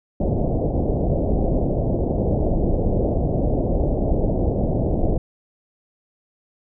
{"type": "low-pass noise", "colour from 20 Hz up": "pink", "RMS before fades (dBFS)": -20, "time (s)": [0.2, 5.18], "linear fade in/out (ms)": 5, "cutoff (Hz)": 690, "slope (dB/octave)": 48, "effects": []}